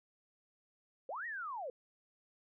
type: linear two-way sweep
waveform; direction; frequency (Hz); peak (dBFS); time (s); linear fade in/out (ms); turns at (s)
sine; up then down; 466.2 to 1927 to 466.2; -39; 1.09-1.7; 2; 1.26
effects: none